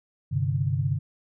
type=chord; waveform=sine; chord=G suspended fourth; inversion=none; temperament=just; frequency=98 / 130.67 / 147 Hz; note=G2 / C3 / D3; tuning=0 / -2 / +2 cents; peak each=-28 / -26 / -27 dBFS; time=0.31-0.99 s; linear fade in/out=20 ms; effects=none